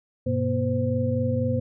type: tone cluster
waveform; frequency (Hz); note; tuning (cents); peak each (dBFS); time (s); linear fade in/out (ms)
sine; 99 / 123.1 / 240.1 / 515; G2 / B2 / B3 / C5; +18 / -5 / -49 / -28; -27; 0.26-1.6; 10
effects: none